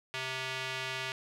square tone with band-pass filter, 130.81 Hz, C3, in tune, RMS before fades -37 dBFS, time 0.14-1.12 s, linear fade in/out 0 ms, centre 2700 Hz, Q 1.3, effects none

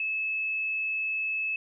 sine tone, 2600 Hz, E7, 24 cents flat, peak -27 dBFS, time 0-1.56 s, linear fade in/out 2 ms, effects none

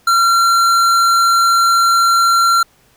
sine tone with tanh clipping, 1368 Hz, F6, 36 cents flat, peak -11 dBFS, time 0.07-2.63 s, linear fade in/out 5 ms, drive 17 dB, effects pink hiss -53 dBFS RMS until 2.96 s

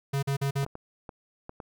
square tone bursts, 138.59 Hz, C#3, in tune, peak -26 dBFS, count 4, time 0.13-0.651 s, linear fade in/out 10 ms, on 98 ms, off 43 ms
clicks, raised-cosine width 1 ms, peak -25 dBFS, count 6, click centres 0.631 / 0.664 / 0.754 / 1.092 / 1.494 / 1.602 s
effects 11-bit

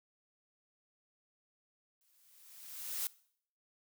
blue noise with exponential growth, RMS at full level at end -35 dBFS, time 2.01-3.07 s, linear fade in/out 1 ms, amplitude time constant 230 ms, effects noise-tail reverb RT60 0.6 s tail -21 dB re dry

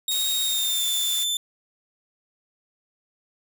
sawtooth tone with pitch glide, 3746 to 3536 Hz, A#7 to A7, +8 to +8 cents, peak -20 dBFS, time 0.08-1.37 s, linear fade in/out 2 ms, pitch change -100 cents, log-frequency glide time 0.41-0.85 s
blue noise, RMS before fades -31 dBFS, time 0.1-1.25 s, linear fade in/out 20 ms
effects none

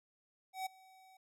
square tone with ADSR envelope, 757 Hz, F#5, 39 cents sharp, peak -36 dBFS, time 0.53-1.17 s, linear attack 130 ms, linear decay 11 ms, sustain -24 dB, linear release 4 ms, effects none

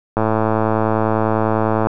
click train, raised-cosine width 1 ms, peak -3 dBFS, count 188, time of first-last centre 0.17-1.87 s, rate 110 Hz, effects none

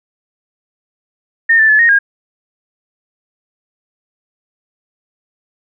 sine tone with pitch steps, 1827 / 1764 / 1724 / 1860 / 1625 Hz, A#6 / A6 / A6 / A#6 / G#6, -35 / +4 / -36 / -4 / -38 cents, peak -6 dBFS, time 1.49-1.99 s, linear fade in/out 10 ms, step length 100 ms, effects none

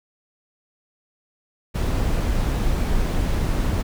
brown noise, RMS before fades -21 dBFS, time 1.74-3.83 s, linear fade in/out 20 ms, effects none

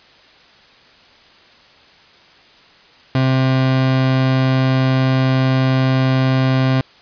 30% pulse tone, 131.2 Hz, C3, 5 cents sharp, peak -10 dBFS, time 3.15-6.81 s, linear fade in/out 2 ms, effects white hiss -47 dBFS RMS until 7.01 s + resampled to 11025 Hz

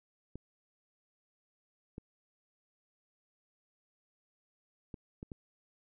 clicks, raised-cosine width 3 ms, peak -30 dBFS, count 5, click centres 0.356 / 1.981 / 4.942 / 5.229 / 5.318 s, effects none

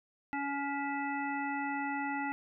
harmonic tone with a mistuned harmonic, 281.4 Hz, C#4, 26 cents sharp, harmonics 1 / 3 / 5 / 7 / 9, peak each -37 / -36 / -42 / -40 / -47 dBFS, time 0.33-2.32 s, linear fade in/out 0 ms, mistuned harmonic 9, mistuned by +49 cents, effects none

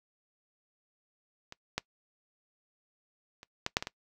clicks, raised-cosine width 0.2 ms, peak -26 / -13 / -30 / -13 / -7 / -17 / -19 dBFS, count 7, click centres 1.524 / 1.78 / 3.431 / 3.664 / 3.769 / 3.825 / 3.871 s, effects noise-tail reverb RT60 0.1 s tail -22 dB re dry

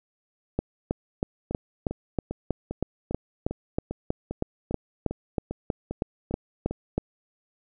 two click trains, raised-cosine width 2 ms, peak -11 / -18 dBFS, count 21 / 14, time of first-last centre 0.59-6.98 / 1.51-6.71 s, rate 3.13 / 2.5 Hz, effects none

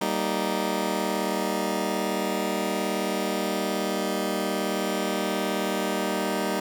15% pulse chord, Eb major, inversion first, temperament just, 194.45 / 233.3 / 311.1 Hz, G3 / Bb3 / Eb4, -14 / +2 / 0 cents, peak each -22 / -24 / -23 dBFS, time 0.01-6.6 s, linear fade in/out 5 ms, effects none

